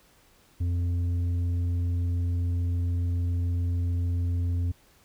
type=tone with tanh clipping; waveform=triangle; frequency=87.31 Hz; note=F2; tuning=in tune; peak=-25 dBFS; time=0.6-4.72 s; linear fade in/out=10 ms; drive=10 dB; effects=pink hiss -60 dBFS RMS until 5.04 s